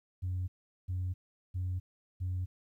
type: tone bursts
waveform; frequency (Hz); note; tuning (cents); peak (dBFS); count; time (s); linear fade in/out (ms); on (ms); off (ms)
sine; 91.3; F#2; -23; -30; 4; 0.22-2.46; 20; 260; 400
effects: tanh soft clip ceiling -29 dBFS + 12-bit